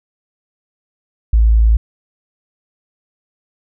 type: tone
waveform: sine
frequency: 55.3 Hz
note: A1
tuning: 9 cents sharp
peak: -7 dBFS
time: 1.33-1.77 s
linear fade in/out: 5 ms
effects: none